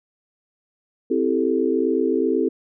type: chord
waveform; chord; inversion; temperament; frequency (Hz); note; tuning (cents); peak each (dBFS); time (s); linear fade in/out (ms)
sine; A minor seventh; first; equal; 261.6 / 329.6 / 392 / 440; C4 / E4 / G4 / A4; 0 / 0 / 0 / 0; -23; 1.1-2.49; 10
effects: none